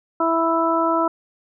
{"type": "harmonic tone", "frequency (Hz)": 329.6, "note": "E4", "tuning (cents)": 0, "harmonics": [1, 2, 3, 4], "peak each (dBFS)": [-22, -22, -22, -22], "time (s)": [0.2, 1.08], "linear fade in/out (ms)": 5, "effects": []}